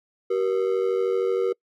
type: ring-modulated tone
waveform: triangle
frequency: 429.2 Hz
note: A4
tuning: 43 cents flat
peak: -15 dBFS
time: 0.3-1.53 s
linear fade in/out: 10 ms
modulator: 46.5 Hz
effects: noise-tail reverb RT60 0.1 s tail -26 dB re dry + MP3 96 kbps